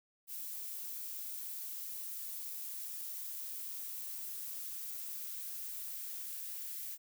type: noise with high-pass filter sweep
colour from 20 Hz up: violet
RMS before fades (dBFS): -43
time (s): 0.27-6.98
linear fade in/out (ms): 50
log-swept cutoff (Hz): 480 to 1600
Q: 1.6
effects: none